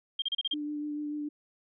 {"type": "tone bursts", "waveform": "sine", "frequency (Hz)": 3200, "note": "G7", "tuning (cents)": 35, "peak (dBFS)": -27, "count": 6, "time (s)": [0.19, 0.541], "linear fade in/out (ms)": 5, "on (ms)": 31, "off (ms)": 33}
{"type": "tone with vibrato", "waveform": "sine", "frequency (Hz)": 296.7, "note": "D4", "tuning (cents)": 18, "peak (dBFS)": -32, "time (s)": [0.53, 1.29], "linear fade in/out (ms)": 10, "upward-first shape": "sine", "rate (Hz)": 6.8, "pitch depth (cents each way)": 15}
{"effects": []}